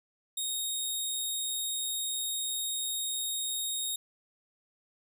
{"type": "tone", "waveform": "15% pulse", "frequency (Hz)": 3729, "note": "A#7", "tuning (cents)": 0, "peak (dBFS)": -24, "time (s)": [0.37, 3.96], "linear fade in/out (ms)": 5, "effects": []}